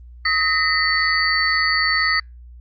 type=tone cluster; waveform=sine; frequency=1266 / 1845 / 2006 / 4501 Hz; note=D#6 / A#6 / B6 / C#8; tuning=+30 / -18 / +26 / +26 cents; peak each=-23 / -21 / -21 / -21 dBFS; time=0.25-2.2 s; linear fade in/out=5 ms; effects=added 60 Hz sine -38 dBFS peak until 2.6 s + Opus 32 kbps